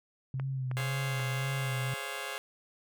sine tone with vibrato, 130.81 Hz, C3, in tune, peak -31 dBFS, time 0.34-1.94 s, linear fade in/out 2 ms, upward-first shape sine, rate 1.9 Hz, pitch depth 53 cents each way
clicks, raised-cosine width 0.5 ms, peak -26 dBFS, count 4, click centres 0.398 / 0.714 / 0.802 / 1.198 s
10% pulse chord, Db major seventh, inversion second, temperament just, 415.8 / 519.7 / 554.4 / 693 Hz, Ab4 / C5 / Db5 / F5, +2 / -12 / 0 / -14 cents, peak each -34 dBFS, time 0.77-2.38 s, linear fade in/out 0 ms
effects none

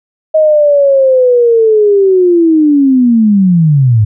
sine linear sweep, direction down, 632 to 101.7 Hz, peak -4 dBFS, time 0.34-4.05 s, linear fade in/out 10 ms, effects none

